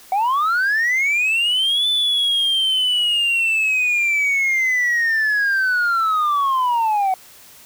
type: linear two-way sweep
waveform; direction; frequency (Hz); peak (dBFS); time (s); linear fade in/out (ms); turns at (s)
sine; up then down; 740 to 3520 to 740; -13; 0.12-7.14; 2; 1.88
effects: tanh soft clip ceiling -14 dBFS + white hiss -45 dBFS RMS until 7.65 s